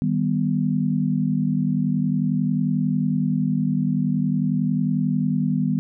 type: chord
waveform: sine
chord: Eb augmented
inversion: none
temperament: equal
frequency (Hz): 155.56 / 196 / 246.9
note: Eb3 / G3 / B3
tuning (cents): 0 / 0 / 0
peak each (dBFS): -23 / -23 / -23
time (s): 0.02-5.79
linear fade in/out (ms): 0
effects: none